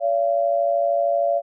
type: tone pair together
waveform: sine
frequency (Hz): 570 / 683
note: C#5 / F5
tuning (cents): +48 / -39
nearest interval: minor third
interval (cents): 313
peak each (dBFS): -20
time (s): 0-1.42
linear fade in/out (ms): 50
effects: none